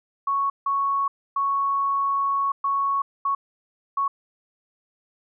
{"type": "tone bursts at uneven times", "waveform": "sine", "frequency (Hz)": 1108.7, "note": "C#6", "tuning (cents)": 0, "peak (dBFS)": -20, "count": 6, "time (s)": [[0.27, 0.5], [0.66, 1.08], [1.36, 2.52], [2.64, 3.02], [3.25, 3.35], [3.97, 4.08]], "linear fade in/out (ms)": 5, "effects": []}